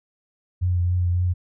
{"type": "tone with vibrato", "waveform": "sine", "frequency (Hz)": 89, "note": "F2", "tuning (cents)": 33, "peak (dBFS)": -18, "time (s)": [0.61, 1.34], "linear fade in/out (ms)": 20, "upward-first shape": "triangle", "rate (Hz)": 3.6, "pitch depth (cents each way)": 31, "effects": []}